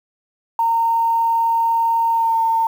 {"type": "tone with pitch glide", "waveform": "sine", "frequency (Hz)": [918, 906.9], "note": ["A#5", "A#5"], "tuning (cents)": [-27, -48], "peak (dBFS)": -14, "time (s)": [0.59, 2.67], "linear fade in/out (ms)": 2, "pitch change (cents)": -21, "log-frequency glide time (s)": [2.11, 2.38], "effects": ["7-bit"]}